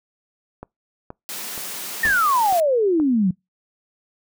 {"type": "click train", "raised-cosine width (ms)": 1, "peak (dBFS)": -20, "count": 6, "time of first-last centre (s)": [0.63, 3], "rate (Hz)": 2.11}
{"type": "high-pass noise", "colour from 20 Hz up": "white", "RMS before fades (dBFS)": -31, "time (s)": [1.29, 2.6], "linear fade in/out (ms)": 0, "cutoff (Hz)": 150, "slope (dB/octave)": 96}
{"type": "exponential sweep", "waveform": "sine", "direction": "down", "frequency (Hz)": [1868, 174.61], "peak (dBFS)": -15, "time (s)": [2.03, 3.31], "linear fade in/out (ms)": 5}
{"type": "noise with exponential decay", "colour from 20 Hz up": "pink", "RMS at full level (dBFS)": -28, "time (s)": [2.05, 2.33], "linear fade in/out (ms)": 2, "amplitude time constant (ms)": 59}
{"effects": ["noise-tail reverb RT60 0.2 s tail -26 dB re dry"]}